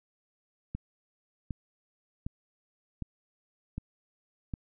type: click train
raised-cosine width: 5 ms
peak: -22 dBFS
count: 6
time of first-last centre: 0.75-4.538 s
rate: 1.32 Hz
effects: none